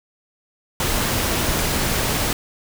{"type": "noise", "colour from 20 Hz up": "pink", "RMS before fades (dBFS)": -21, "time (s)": [0.8, 2.33], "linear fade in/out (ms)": 2, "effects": []}